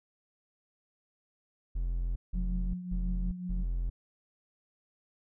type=tone bursts; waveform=triangle; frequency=43.11 Hz; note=F1; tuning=22 cents flat; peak=-27 dBFS; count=4; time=1.75-3.9 s; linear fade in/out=10 ms; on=410 ms; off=170 ms
type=tone with tremolo; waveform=sine; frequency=180 Hz; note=F#3; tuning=47 cents flat; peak=-33 dBFS; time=2.33-3.65 s; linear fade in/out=50 ms; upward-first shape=triangle; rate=5.5 Hz; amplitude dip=55%
effects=none